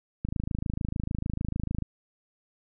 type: click train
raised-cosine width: 5 ms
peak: -17 dBFS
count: 43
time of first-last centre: 0.25-1.823 s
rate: 26.7 Hz
effects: none

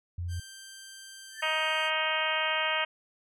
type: tone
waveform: sine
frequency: 87.31 Hz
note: F2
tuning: in tune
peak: -31 dBFS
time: 0.18-0.4 s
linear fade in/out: 5 ms
type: tone with pitch glide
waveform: 10% pulse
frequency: 1570 to 1544.8 Hz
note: G6 to G6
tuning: +2 to -26 cents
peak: -36 dBFS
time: 0.28-1.91 s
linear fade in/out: 50 ms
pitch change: -28 cents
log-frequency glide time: 1.23-1.53 s
type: tone with exponential growth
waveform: sine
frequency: 1760 Hz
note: A6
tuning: in tune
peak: -35 dBFS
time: 1.29-1.41 s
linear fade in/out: 5 ms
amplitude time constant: 25 ms
type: harmonic tone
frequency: 313.7 Hz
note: D#4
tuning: 14 cents sharp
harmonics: 2 / 3 / 4 / 5 / 6 / 7 / 8 / 9 / 10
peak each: -35 / -35 / -35 / -35 / -35 / -35 / -35 / -35 / -35 dBFS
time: 1.42-2.85 s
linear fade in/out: 10 ms
effects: none

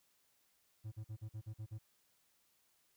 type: tone bursts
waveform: triangle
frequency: 108.4 Hz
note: A2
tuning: 25 cents flat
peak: -40 dBFS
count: 8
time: 0.84-1.788 s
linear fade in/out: 20 ms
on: 80 ms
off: 44 ms
effects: white hiss -75 dBFS RMS until 2.96 s

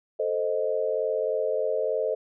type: chord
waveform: sine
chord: A diminished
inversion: none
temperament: equal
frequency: 440 / 523.3 / 622.3 Hz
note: A4 / C5 / Eb5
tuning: 0 / 0 / 0 cents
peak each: -28 dBFS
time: 0.19-2.15 s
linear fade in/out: 10 ms
effects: none

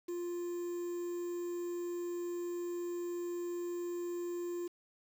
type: tone with quantisation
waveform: triangle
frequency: 349.2 Hz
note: F4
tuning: in tune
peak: -34 dBFS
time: 0.08-4.68 s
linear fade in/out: 10 ms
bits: 9
effects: none

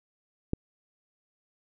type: click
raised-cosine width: 3 ms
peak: -14 dBFS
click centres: 0.534 s
effects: none

